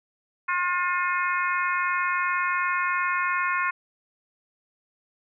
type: harmonic tone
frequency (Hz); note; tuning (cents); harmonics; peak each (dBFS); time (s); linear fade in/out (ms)
357.2; F4; +39; 3 / 4 / 5 / 6 / 7; -26 / -28 / -30 / -32 / -33; 0.48-3.71; 10
effects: none